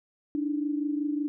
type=tone pair together; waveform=sine; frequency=291.2 / 316.6 Hz; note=D4 / D#4; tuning=-15 / +30 cents; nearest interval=minor second; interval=145 cents; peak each=-27 / -33 dBFS; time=0.35-1.28 s; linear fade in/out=0 ms; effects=none